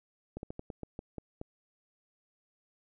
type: slowing click train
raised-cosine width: 2 ms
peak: -26 dBFS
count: 9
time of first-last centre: 0.37-1.414 s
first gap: 61 ms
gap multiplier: 1.21
effects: none